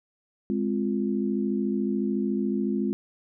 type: chord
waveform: sine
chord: F minor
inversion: first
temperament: equal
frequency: 207.7 / 261.6 / 349.2 Hz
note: Ab3 / C4 / F4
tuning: 0 / 0 / 0 cents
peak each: -26 / -29 / -30 dBFS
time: 0.5-2.93 s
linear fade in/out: 0 ms
effects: none